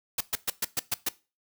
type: noise bursts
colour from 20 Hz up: white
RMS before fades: -27 dBFS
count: 7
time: 0.18-1.089 s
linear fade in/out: 5 ms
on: 27 ms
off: 120 ms
effects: noise-tail reverb RT60 0.3 s tail -19 dB re dry

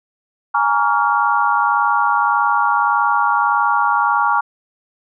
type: chord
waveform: sine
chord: Bb minor seventh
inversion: third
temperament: equal with one note detuned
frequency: 830.6 / 932.3 / 1134 / 1396.9 Hz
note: Ab5 / Bb5 / Db6 / F6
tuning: 0 / 0 / +39 / 0 cents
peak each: -19 / -18 / -18 / -19 dBFS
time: 0.54-4.41 s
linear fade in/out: 10 ms
effects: none

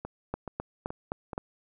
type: two click trains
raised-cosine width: 1 ms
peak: -17 / -22 dBFS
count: 5 / 4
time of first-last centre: 0.34-1.379 / 0.05-1.332 s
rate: 3.85 / 2.34 Hz
effects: none

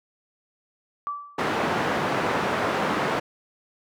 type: tone with exponential decay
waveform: sine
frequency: 1159 Hz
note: D6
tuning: 23 cents flat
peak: -24 dBFS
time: 1.07-1.53 s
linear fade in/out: 0 ms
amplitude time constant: 100 ms
type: band-pass noise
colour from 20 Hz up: white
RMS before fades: -25 dBFS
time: 1.38-3.2 s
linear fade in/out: 10 ms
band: 140 to 1200 Hz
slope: 12 dB/octave
effects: none

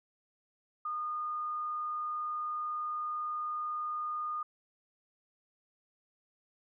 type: tone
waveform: sine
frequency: 1223 Hz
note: D#6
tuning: 30 cents flat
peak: -33 dBFS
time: 0.85-4.43 s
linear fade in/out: 5 ms
effects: none

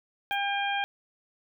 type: harmonic tone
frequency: 802 Hz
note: G5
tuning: 39 cents sharp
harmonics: 1 / 2 / 3 / 4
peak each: -29 / -32 / -34 / -35 dBFS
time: 0.31-0.84 s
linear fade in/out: 0 ms
type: noise with exponential decay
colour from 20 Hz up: violet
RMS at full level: -41 dBFS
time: 0.32-0.4 s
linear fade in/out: 2 ms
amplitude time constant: 16 ms
effects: none

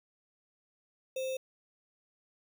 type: tone with sample-and-hold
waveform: sine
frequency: 523.3 Hz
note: C5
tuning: in tune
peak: -32 dBFS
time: 1.16-1.37 s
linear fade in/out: 5 ms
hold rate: 3150 Hz
effects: none

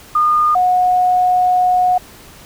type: tone pair in turn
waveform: sine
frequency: 1219 / 728.4 Hz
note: D#6 / F#5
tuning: -36 / -27 cents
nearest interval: major sixth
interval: 891 cents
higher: first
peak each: -10 dBFS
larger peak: neither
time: 0.15-0.55 / 0.55-1.98 s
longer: second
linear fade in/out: 5 ms
effects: pink hiss -40 dBFS RMS until 2.45 s

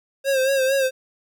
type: tone with vibrato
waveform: square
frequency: 535 Hz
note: C5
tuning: 38 cents sharp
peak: -18 dBFS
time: 0.24-0.91 s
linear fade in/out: 50 ms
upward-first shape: sine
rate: 4.4 Hz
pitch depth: 53 cents each way
effects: 10-bit

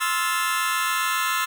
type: chord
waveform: sawtooth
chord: F major seventh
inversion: second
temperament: just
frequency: 1047.7 / 1309.6 / 1396.9 / 1746.1 Hz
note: C6 / E6 / F6 / A6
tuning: +2 / -12 / 0 / -14 cents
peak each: -23 / -22 / -26 / -24 dBFS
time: 0-1.46 s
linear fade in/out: 20 ms
effects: none

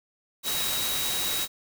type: tone in noise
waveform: sine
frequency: 3831 Hz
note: A#7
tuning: 47 cents sharp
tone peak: -31 dBFS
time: 0.43-1.48 s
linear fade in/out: 50 ms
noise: white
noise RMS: -29 dBFS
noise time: 0.43-1.48 s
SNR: -5 dB
effects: none

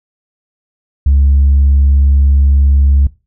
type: tone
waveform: sine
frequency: 69.5 Hz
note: C#2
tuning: 5 cents sharp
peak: -4 dBFS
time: 1.06-3.07 s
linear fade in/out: 5 ms
effects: noise-tail reverb RT60 0.3 s tail -21 dB re dry + tanh soft clip ceiling -3 dBFS

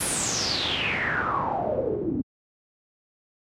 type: noise with low-pass filter sweep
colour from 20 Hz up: pink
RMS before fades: -26 dBFS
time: 0-2.22 s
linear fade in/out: 10 ms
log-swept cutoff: 11000 to 260 Hz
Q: 7.6
effects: high-pass 100 Hz 12 dB/octave

